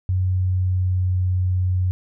sine tone with pitch glide, 92.5 to 91.65 Hz, F#2 to F#2, 0 to -16 cents, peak -17 dBFS, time 0.09-1.91 s, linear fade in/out 0 ms, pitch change -16 cents, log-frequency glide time 0.25-1.19 s, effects none

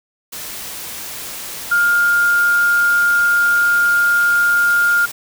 sine tone in noise, 1410 Hz, F6, 16 cents sharp, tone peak -11 dBFS, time 1.71-5.06 s, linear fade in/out 10 ms, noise white, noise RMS -29 dBFS, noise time 0.32-5.12 s, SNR +15 dB, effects none

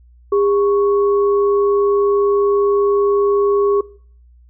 sine tone pair together, 404.6 / 1108.7 Hz, G#4 / C#6, -45 / 0 cents, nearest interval octave + perfect fourth, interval 1745 cents, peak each -12 / -22 dBFS, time 0.32-3.81 s, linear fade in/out 5 ms, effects noise-tail reverb RT60 0.5 s tail -21 dB re dry + added 60 Hz sine -44 dBFS peak until 4.49 s

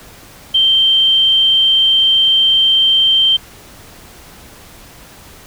sine tone, 3136 Hz, G7, in tune, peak -8 dBFS, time 0.54-3.37 s, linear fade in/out 10 ms, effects pink hiss -39 dBFS RMS until 5.46 s

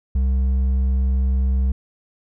sine tone with hard clipping, 65.41 Hz, C2, in tune, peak -17 dBFS, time 0.15-1.72 s, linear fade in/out 5 ms, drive 4 dB, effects none

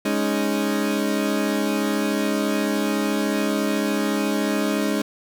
30% pulse chord, Ab suspended fourth, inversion none, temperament equal, 207.7 / 277.2 / 311.1 Hz, Ab3 / Db4 / Eb4, 0 / 0 / 0 cents, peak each -21 / -23 / -23 dBFS, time 0.05-5.02 s, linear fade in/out 5 ms, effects none

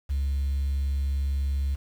sine tone, 69.1 Hz, C#2, 5 cents flat, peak -22 dBFS, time 0.09-1.76 s, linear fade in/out 20 ms, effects tanh soft clip ceiling -20 dBFS + 8-bit

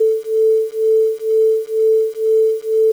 sine beating tone pair, 440 / 442.1 Hz, A4 / A4, 0 / +8 cents, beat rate 2.1 Hz, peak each -15 dBFS, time 0-2.92 s, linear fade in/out 10 ms, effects 7-bit

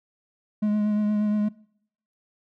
triangle tone with vibrato, 210.1 Hz, G#3, 20 cents sharp, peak -18 dBFS, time 0.62-1.49 s, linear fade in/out 10 ms, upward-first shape triangle, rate 8.5 Hz, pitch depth 22 cents each way, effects noise-tail reverb RT60 0.7 s tail -23 dB re dry

